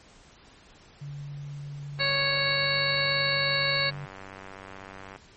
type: tone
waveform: sine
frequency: 143.1 Hz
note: D3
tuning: 45 cents flat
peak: -35 dBFS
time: 1.01-4.06 s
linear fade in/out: 10 ms
type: click train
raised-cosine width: 0.5 ms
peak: -27 dBFS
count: 306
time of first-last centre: 1.99-5.16 s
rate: 96.2 Hz
type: harmonic tone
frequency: 554.4 Hz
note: C#5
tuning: in tune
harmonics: 1 / 2 / 3 / 4 / 5 / 7 / 8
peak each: -32 / -35 / -30 / -29 / -35 / -31 / -29 dBFS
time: 1.99-3.91 s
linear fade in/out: 20 ms
effects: pink hiss -54 dBFS RMS until 5.36 s + MP3 32 kbps